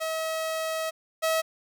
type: tone pair in turn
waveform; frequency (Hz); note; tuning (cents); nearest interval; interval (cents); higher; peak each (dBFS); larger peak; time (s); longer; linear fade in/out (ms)
sawtooth; 641 / 643.4; E5 / E5; -49 / -42; unison; 7; second; -24 / -19; second; 0-0.91 / 1.22-1.42; first; 20
effects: none